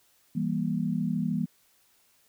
sine chord, E diminished, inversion none, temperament just, 164.81 / 197.78 / 237.3 Hz, E3 / G3 / Bb3, 0 / +16 / +31 cents, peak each -30 dBFS, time 0.35-1.46 s, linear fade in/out 10 ms, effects white hiss -65 dBFS RMS until 2.28 s

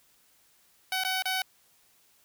10% pulse tone with dropouts, 753 Hz, F#5, 30 cents sharp, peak -19 dBFS, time 0.92-1.42 s, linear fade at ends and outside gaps 2 ms, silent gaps 1.037-1.048 / 1.223-1.255 s, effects white hiss -64 dBFS RMS until 2.24 s

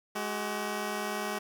10% pulse tone pair together, 209.6 / 379.2 Hz, G#3 / F#4, +16 / +43 cents, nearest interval minor seventh, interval 1027 cents, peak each -26 / -27 dBFS, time 0.15-1.39 s, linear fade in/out 10 ms, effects none

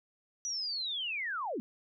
sine linear sweep, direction down, 5920 to 196 Hz, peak -33 dBFS, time 0.45-1.6 s, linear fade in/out 0 ms, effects none

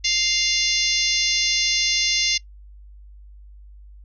harmonic tone with a mistuned harmonic, 698.5 Hz, F5, in tune, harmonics 3 / 4 / 5 / 6 / 7 / 8 / 9, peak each -26 / -26 / -26 / -26 / -26 / -26 / -26 dBFS, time 0.04-2.38 s, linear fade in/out 10 ms, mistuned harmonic 8, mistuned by -17 cents, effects noise-tail reverb RT60 0.1 s tail -22 dB re dry + added 50 Hz sine -41 dBFS peak until 4.04 s

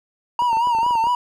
triangle tone with vibrato, 938 Hz, A#5, 11 cents sharp, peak -14 dBFS, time 0.39-1.15 s, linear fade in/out 2 ms, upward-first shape sine, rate 4.5 Hz, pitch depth 83 cents each way
clicks, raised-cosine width 1 ms, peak -20 dBFS, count 12, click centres 0.421 / 0.53 / 0.57 / 0.672 / 0.75 / 0.787 / 0.831 / 0.864 / 0.909 / 0.954 / 1.04 / 1.07 s
effects none

